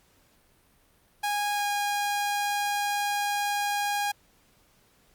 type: tone with pitch glide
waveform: sawtooth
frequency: 823 to 817.8 Hz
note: G#5 to G#5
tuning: -16 to -27 cents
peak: -22 dBFS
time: 1.23-4.12 s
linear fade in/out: 10 ms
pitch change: -11 cents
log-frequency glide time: 1.53-1.65 s
effects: pink hiss -63 dBFS RMS until 5.14 s + Opus 48 kbps